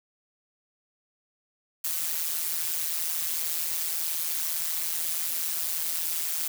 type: noise with amplitude modulation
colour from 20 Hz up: blue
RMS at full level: -26 dBFS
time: 1.84-6.48 s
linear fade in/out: 5 ms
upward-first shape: sine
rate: 163 Hz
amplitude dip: 80%
effects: none